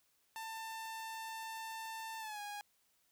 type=tone with pitch glide; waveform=sawtooth; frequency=893 to 823.6 Hz; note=A5 to G#5; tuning=+25 to -15 cents; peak=-39 dBFS; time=0.36-2.61 s; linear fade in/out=0 ms; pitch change=-140 cents; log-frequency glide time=2.19-2.4 s; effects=white hiss -75 dBFS RMS until 3.11 s